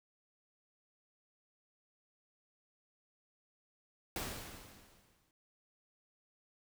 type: noise with exponential decay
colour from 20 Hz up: pink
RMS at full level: -38 dBFS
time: 4.16-5.31 s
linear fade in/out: 1 ms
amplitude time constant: 250 ms
effects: none